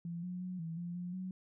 sine tone with pitch steps, 170.3 / 180 / 182.6 / 164 / 173.5 / 177.5 / 185.7 Hz, F3 / F#3 / F#3 / E3 / F3 / F3 / F#3, -43 / -47 / -23 / -9 / -11 / +28 / +7 cents, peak -38 dBFS, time 0.05-1.31 s, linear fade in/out 2 ms, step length 180 ms, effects none

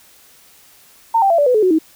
sine tone with pitch steps, 910 / 783.1 / 673.9 / 579.9 / 499.1 / 429.5 / 369.6 / 318 Hz, A#5 / G5 / E5 / D5 / B4 / A4 / F#4 / D#4, -42 / -2 / +38 / -22 / +18 / -42 / -2 / +38 cents, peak -10 dBFS, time 1.14-1.788 s, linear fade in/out 10 ms, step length 81 ms, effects white hiss -48 dBFS RMS until 1.95 s

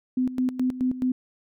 sine tone with tremolo, 254.5 Hz, C4, 48 cents flat, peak -20 dBFS, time 0.17-1.12 s, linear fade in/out 5 ms, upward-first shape square, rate 4.7 Hz, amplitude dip 75%, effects none

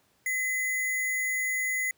sine tone with sample-and-hold, 2025 Hz, B6, 43 cents sharp, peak -26 dBFS, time 0.26-1.91 s, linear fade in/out 2 ms, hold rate 8820 Hz, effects pink hiss -67 dBFS RMS until 1.97 s + high-pass 100 Hz 12 dB/octave

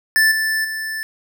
square tone with level steps, 1760 Hz, A6, in tune, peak -12 / -18 / -24 dBFS, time 0.16-1.03 s, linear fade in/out 0 ms, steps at 0.31 / 0.64 s, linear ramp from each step 10 ms, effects none

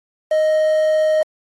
triangle tone with quantisation, 622.3 Hz, D#5, in tune, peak -11 dBFS, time 0.31-1.23 s, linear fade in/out 5 ms, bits 6, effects AAC 32 kbps

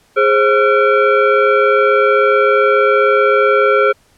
sine tone with frequency modulation, 415.3 Hz, G#4, in tune, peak -8 dBFS, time 0.16-3.93 s, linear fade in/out 20 ms, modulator 947 Hz, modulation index 1.4, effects pink hiss -53 dBFS RMS until 4.17 s + low-pass 12000 Hz 12 dB/octave

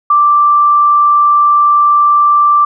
sine tone, 1174.7 Hz, D6, in tune, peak -5 dBFS, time 0.1-2.65 s, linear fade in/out 5 ms, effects none

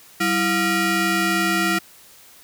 20% pulse ring-modulated tone, 523.3 Hz, C5, in tune, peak -10 dBFS, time 0.2-1.79 s, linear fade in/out 10 ms, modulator 854 Hz, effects white hiss -48 dBFS RMS until 2.43 s

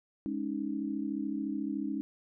sine chord, Ab suspended fourth, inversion none, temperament equal, 207.7 / 277.2 / 311.1 Hz, Ab3 / Db4 / Eb4, 0 / 0 / 0 cents, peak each -37 / -35 / -36 dBFS, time 0.26-2.01 s, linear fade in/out 0 ms, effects none

